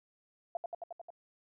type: tone with echo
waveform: sine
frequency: 684 Hz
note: F5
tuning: 36 cents flat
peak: -32 dBFS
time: 0.55-0.57 s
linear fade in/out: 2 ms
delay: 89 ms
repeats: 6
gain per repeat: -2 dB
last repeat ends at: 1.104 s
effects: none